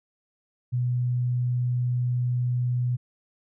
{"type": "tone", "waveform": "sine", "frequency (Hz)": 123.47, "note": "B2", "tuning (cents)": 0, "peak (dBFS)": -22, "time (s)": [0.72, 2.97], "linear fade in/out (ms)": 20, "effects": []}